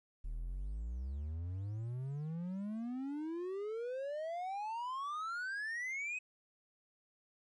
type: exponential sweep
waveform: triangle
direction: up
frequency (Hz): 36.71 to 2555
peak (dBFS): -36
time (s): 0.24-6.19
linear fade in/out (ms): 10
effects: resampled to 22050 Hz + 13-bit